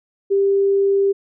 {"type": "tone", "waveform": "sine", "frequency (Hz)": 395.2, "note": "G4", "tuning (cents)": 14, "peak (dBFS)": -13, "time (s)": [0.3, 1.13], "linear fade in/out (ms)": 20, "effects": []}